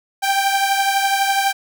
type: beating tone pair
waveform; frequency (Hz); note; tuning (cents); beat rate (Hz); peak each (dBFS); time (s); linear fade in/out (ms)
sawtooth; 784 / 796; G5 / G5; 0 / +26; 12; -13 / -18; 0.22-1.53; 20
effects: none